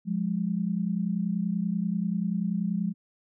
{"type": "tone pair together", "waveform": "sine", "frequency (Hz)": [177.34, 207.7], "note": ["F3", "G#3"], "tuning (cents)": [27, 0], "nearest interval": "minor third", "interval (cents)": 273, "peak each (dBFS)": -28, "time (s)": [0.05, 2.94], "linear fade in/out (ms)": 50, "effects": []}